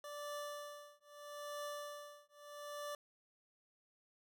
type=tone with tremolo; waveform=25% pulse; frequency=585 Hz; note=D5; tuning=7 cents flat; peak=-38 dBFS; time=0.04-2.95 s; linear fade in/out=2 ms; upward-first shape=triangle; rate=0.78 Hz; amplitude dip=100%; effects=none